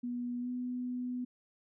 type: tone with pitch glide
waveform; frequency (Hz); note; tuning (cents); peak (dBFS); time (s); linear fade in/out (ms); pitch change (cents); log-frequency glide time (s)
sine; 243.5 to 248.5; B3 to B3; -24 to +11; -34; 0.03-1.25; 10; +35; 0.4-0.49
effects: none